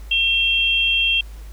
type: tone pair together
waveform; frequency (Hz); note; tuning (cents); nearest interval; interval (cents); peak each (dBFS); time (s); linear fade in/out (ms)
sine; 2715 / 3213; F7 / G7; -50 / +42; minor third; 292; -18; 0.11-1.21; 5
effects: added 52 Hz sine -33 dBFS peak until 1.52 s + pink hiss -49 dBFS RMS until 1.52 s